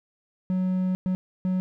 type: tone bursts at uneven times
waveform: triangle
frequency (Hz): 185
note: F#3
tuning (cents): 0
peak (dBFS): -20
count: 3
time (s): 0.5-0.95 / 1.06-1.15 / 1.45-1.6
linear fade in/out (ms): 0
effects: none